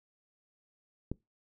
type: click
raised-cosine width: 3 ms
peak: -21 dBFS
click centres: 1.116 s
effects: noise-tail reverb RT60 0.2 s tail -23 dB re dry